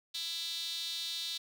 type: tone with high-pass filter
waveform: sawtooth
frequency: 333.6 Hz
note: E4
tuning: 21 cents sharp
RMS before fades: -38 dBFS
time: 0.14-1.38 s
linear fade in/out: 10 ms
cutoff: 3800 Hz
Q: 6.7
effects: none